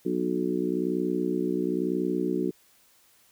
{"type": "harmonic tone with a mistuned harmonic", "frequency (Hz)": 61, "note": "B1", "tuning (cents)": -21, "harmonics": [3, 4, 5, 6, 7], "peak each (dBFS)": [-32, -33, -29, -29, -35], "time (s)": [0.05, 2.51], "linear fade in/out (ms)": 10, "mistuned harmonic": 7, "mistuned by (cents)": 30, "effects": ["white hiss -61 dBFS RMS until 3.31 s"]}